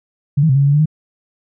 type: tone with pitch steps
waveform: sine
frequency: 142.3 / 160.4 / 131.4 / 139.3 / 140.3 / 142.5 / 148.4 / 155.2 Hz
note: C#3 / E3 / C3 / C#3 / C#3 / C#3 / D3 / D#3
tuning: +46 / -47 / +8 / +9 / +21 / +48 / +18 / -4 cents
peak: -9 dBFS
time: 0.37-0.858 s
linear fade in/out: 10 ms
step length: 61 ms
effects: none